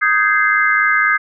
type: chord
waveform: sine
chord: Ab major seventh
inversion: second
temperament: just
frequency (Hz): 1245.9 / 1557.4 / 1661.2 / 2077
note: Eb6 / G6 / Ab6 / C7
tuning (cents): +2 / -12 / 0 / -13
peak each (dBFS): -17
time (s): 0.01-1.18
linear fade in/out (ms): 20
effects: none